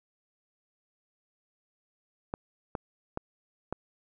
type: clicks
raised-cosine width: 1 ms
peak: -18 dBFS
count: 4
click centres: 2.339 / 2.752 / 3.174 / 3.726 s
effects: none